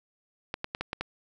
clicks, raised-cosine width 0.3 ms, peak -15 dBFS, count 6, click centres 0.541 / 0.644 / 0.749 / 0.81 / 0.931 / 1.01 s, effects none

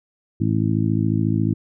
harmonic tone, 54.1 Hz, A1, 29 cents flat, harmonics 2 / 3 / 4 / 5 / 6, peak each -21 / -23 / -24 / -25 / -26 dBFS, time 0.4-1.54 s, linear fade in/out 10 ms, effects none

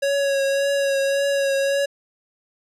square tone with vibrato, 554.4 Hz, C#5, in tune, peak -19 dBFS, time 0.02-1.86 s, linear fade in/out 10 ms, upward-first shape triangle, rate 1.8 Hz, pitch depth 26 cents each way, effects low-pass 10000 Hz 12 dB/octave

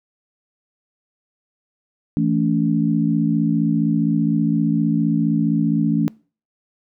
sine chord, A major, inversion second, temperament equal with one note detuned, 164.81 / 220 / 284.2 Hz, E3 / A3 / C#4, 0 / 0 / +43 cents, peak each -20 dBFS, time 2.17-6.08 s, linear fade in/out 0 ms, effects noise-tail reverb RT60 0.4 s tail -25 dB re dry

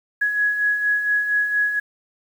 sine beating tone pair, 1672 / 1676.3 Hz, G#6 / G#6, +11 / +16 cents, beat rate 4.3 Hz, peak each -27 / -18 dBFS, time 0.21-1.8 s, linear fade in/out 10 ms, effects 8-bit

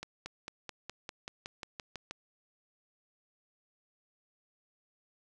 accelerating click train, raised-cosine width 0.2 ms, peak -23 dBFS, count 12, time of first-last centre 0.03-2.11 s, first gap 230 ms, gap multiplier 0.96, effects none

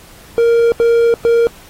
triangle tone bursts at uneven times, 466.2 Hz, A#4, in tune, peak -6 dBFS, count 3, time 0.38-0.72 / 0.8-1.14 / 1.25-1.47 s, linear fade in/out 0 ms, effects pink hiss -41 dBFS RMS until 1.69 s + AAC 48 kbps

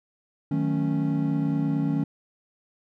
triangle chord, D# half-diminished seventh, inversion none, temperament equal, 155.56 / 185 / 220 / 277.2 Hz, D#3 / F#3 / A3 / C#4, 0 / 0 / 0 / 0 cents, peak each -24 / -30 / -29 / -24 dBFS, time 0.51-2.04 s, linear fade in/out 5 ms, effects none

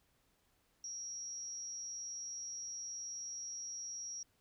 sine tone with amplitude modulation, 5660 Hz, F8, 22 cents sharp, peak -39 dBFS, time 0.84-4.23 s, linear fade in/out 2 ms, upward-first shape sine, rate 219 Hz, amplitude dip 60%, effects pink hiss -75 dBFS RMS until 4.4 s

